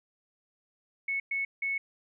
sine tone bursts at uneven times, 2204 Hz, C#7, 11 cents flat, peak -28 dBFS, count 3, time 1.08-1.2 / 1.31-1.45 / 1.62-1.78 s, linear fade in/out 5 ms, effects none

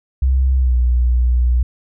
sine tone with pitch glide, 65.41 to 61.03 Hz, C2 to B1, 0 to -20 cents, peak -11 dBFS, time 0.22-1.63 s, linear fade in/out 5 ms, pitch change -120 cents, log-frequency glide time 0.56-0.76 s, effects none

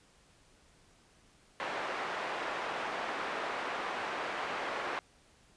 pink band-pass noise, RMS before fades -37 dBFS, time 1.6-4.99 s, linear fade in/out 0 ms, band 570 to 2000 Hz, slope 12 dB/octave, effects pink hiss -64 dBFS RMS until 5.56 s + resampled to 22050 Hz

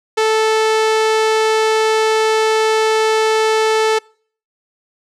sawtooth tone, 438.7 Hz, A4, 5 cents flat, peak -8 dBFS, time 0.17-3.99 s, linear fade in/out 10 ms, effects noise-tail reverb RT60 0.5 s tail -26 dB re dry + low-pass 7000 Hz 12 dB/octave

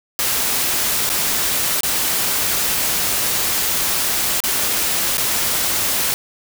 white noise with dropouts, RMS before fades -19 dBFS, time 0.19-6.14 s, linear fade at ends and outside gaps 0 ms, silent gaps 1.092-1.1 / 1.807-1.833 / 4.403-4.438 / 5.171-5.18 s, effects none

